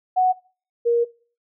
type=tone pair in turn; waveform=sine; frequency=740 / 471 Hz; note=F#5 / A#4; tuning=0 / +18 cents; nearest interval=minor sixth; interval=782 cents; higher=first; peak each=-14 / -15 dBFS; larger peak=first; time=0.16-0.33 / 0.85-1.05 s; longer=second; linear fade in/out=20 ms; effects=noise-tail reverb RT60 0.4 s tail -21 dB re dry